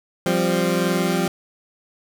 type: chord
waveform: 20% pulse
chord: F suspended second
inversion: none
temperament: equal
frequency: 174.61 / 196 / 261.6 Hz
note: F3 / G3 / C4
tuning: 0 / 0 / 0 cents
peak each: -16 / -18 / -21 dBFS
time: 0.26-1.28 s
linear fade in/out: 2 ms
effects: none